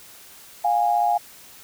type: tone pair together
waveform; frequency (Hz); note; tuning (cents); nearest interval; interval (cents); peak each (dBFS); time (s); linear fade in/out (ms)
sine; 706.5 / 822; F5 / G#5; +20 / -18; minor third; 262; -20; 0.64-1.18; 10
effects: white hiss -46 dBFS RMS until 1.63 s